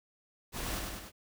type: noise with echo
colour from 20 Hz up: pink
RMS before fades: -38 dBFS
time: 0.52-0.82 s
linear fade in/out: 50 ms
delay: 100 ms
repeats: 3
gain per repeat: -3 dB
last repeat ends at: 1.12 s
effects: none